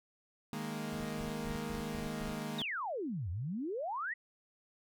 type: chord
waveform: sawtooth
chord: D# suspended fourth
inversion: none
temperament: equal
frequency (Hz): 155.56 / 207.7 / 233.1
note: D#3 / G#3 / A#3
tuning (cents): 0 / 0 / 0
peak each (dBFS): -39 / -38 / -37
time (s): 0.53-2.62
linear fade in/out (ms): 0
type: noise with tremolo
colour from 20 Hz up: brown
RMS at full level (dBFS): -46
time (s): 0.92-2.42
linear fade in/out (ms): 10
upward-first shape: square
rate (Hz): 3.9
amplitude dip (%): 80
type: exponential two-way sweep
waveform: sine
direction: down then up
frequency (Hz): 3951 to 81 to 2012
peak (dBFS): -35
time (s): 2.58-4.14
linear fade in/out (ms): 10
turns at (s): 3.3
effects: none